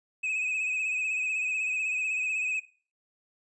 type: tone with vibrato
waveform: triangle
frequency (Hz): 2542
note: D#7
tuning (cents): +36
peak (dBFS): -26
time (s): 0.23-2.6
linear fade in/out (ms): 10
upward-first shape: sine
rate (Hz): 16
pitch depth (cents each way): 47
effects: noise-tail reverb RT60 0.4 s tail -18 dB re dry + resampled to 22050 Hz